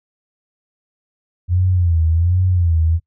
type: tone with vibrato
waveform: sine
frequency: 86.3 Hz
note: F2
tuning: 20 cents flat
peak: -12 dBFS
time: 1.48-3 s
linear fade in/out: 50 ms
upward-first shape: sine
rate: 1.3 Hz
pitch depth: 120 cents each way
effects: noise-tail reverb RT60 0.1 s tail -23 dB re dry